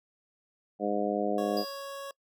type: harmonic tone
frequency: 102.9 Hz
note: G#2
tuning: 16 cents flat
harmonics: 2 / 3 / 4 / 5 / 6 / 7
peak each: -34 / -34 / -34 / -34 / -34 / -34 dBFS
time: 0.79-1.65 s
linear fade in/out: 50 ms
type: tone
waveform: 25% pulse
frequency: 554.4 Hz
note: C#5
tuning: in tune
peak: -34 dBFS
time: 1.38-2.11 s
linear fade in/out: 2 ms
type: tone with exponential decay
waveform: square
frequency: 4873 Hz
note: D#8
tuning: 37 cents flat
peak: -34 dBFS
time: 1.57-2.13 s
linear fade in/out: 1 ms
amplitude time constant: 120 ms
effects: noise-tail reverb RT60 0.1 s tail -24 dB re dry

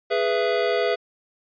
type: chord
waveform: square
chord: E major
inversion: first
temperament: equal with one note detuned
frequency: 415.3 / 493.9 / 668.5 Hz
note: G#4 / B4 / E5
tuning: 0 / 0 / +24 cents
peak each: -25 dBFS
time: 0.1-0.96 s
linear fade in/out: 20 ms
effects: resampled to 11025 Hz

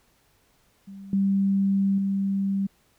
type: tone with level steps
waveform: sine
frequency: 196 Hz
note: G3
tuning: in tune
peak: -38 / -19 / -22 dBFS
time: 0.87-2.67 s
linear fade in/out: 10 ms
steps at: 1.13 / 1.98 s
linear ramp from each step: 2 ms
effects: pink hiss -64 dBFS RMS until 2.98 s

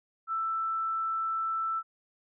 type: tone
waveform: sine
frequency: 1326 Hz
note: E6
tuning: 10 cents sharp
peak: -28 dBFS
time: 0.27-1.83 s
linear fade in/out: 50 ms
effects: none

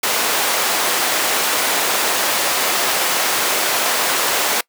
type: high-pass noise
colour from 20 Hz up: pink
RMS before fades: -18 dBFS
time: 0.03-4.61 s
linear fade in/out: 5 ms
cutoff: 540 Hz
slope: 12 dB/octave
effects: noise-tail reverb RT60 0.1 s tail -24 dB re dry

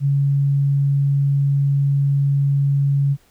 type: tone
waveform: sine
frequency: 140 Hz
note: C#3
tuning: 18 cents sharp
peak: -14 dBFS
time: 0-3.17 s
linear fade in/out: 50 ms
effects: pink hiss -57 dBFS RMS until 3.3 s

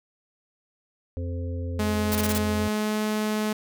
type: harmonic tone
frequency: 86.6 Hz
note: F2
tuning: 14 cents flat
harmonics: 1 / 3 / 5 / 6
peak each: -28 / -37 / -42 / -40 dBFS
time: 1.17-2.68 s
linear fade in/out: 0 ms
type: tone with pitch glide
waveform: sawtooth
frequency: 211.6 to 213.8 Hz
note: G#3 to A3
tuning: +33 to -49 cents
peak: -20 dBFS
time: 1.79-3.53 s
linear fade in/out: 5 ms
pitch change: +18 cents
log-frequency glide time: 2.53-3 s
type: noise bursts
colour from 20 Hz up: white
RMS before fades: -29 dBFS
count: 5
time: 2.12-2.38 s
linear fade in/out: 0 ms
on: 32 ms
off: 25 ms
effects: none

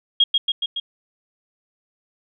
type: tone with echo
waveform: sine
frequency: 3267 Hz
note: G#7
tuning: 29 cents flat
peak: -11 dBFS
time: 0.2-0.24 s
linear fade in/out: 5 ms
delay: 140 ms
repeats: 4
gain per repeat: -3 dB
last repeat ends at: 0.8 s
effects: none

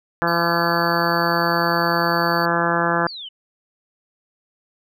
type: harmonic tone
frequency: 170 Hz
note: F3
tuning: 46 cents flat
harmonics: 1 / 2 / 3 / 4 / 5 / 6 / 7 / 8 / 9 / 10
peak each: -26 / -26 / -26 / -26 / -26 / -26 / -26 / -26 / -26 / -26 dBFS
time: 0.22-3.07 s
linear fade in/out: 0 ms
type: tone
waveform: square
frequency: 4539 Hz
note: C#8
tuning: 40 cents sharp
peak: -30 dBFS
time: 0.27-2.46 s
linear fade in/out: 10 ms
type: exponential sweep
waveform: sine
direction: down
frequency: 4883 to 2923 Hz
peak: -31 dBFS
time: 3.07-3.29 s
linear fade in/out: 10 ms
effects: none

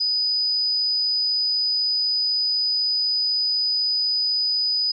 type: tone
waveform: sine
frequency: 4978 Hz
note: D#8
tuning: in tune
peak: -19 dBFS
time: 0-4.92 s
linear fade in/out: 10 ms
effects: none

